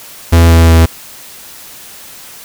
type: tone with pitch steps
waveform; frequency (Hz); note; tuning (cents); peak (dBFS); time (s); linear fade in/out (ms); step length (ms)
45% pulse; 83.7 / 82.83 / 81.98; E2 / E2 / E2; +27 / +9 / -9; -3; 0.32-0.86; 10; 180
effects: white hiss -33 dBFS RMS until 2.44 s